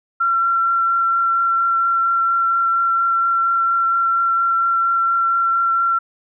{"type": "tone with vibrato", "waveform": "sine", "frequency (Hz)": 1361, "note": "F6", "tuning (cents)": -45, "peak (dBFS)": -14, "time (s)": [0.2, 5.99], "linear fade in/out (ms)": 10, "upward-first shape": "triangle", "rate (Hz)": 4.3, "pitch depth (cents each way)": 12, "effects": []}